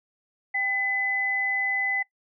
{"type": "tone pair together", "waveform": "sine", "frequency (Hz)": [790, 2010], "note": ["G5", "B6"], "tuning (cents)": [13, 30], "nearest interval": "octave + major third", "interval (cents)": 1617, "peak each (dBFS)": [-33, -24], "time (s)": [0.54, 2.03], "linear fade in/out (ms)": 10, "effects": ["noise-tail reverb RT60 0.1 s tail -19 dB re dry"]}